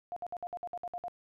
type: tone bursts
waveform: sine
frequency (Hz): 706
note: F5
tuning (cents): +19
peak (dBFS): -35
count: 10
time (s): 0.12-1.082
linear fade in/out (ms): 0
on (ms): 44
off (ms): 58
effects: none